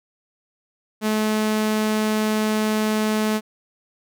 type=tone; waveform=sawtooth; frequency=215.4 Hz; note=A3; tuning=37 cents flat; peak=-15 dBFS; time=1.01-3.41 s; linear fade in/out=50 ms; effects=none